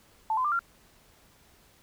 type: tone with pitch steps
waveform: sine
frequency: 880 / 1022.6 / 1188.3 / 1380.9 Hz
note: A5 / C6 / D6 / F6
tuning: 0 / -40 / +20 / -20 cents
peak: -24 dBFS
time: 0.3-0.592 s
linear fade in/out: 2 ms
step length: 73 ms
effects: pink hiss -60 dBFS RMS until 1.82 s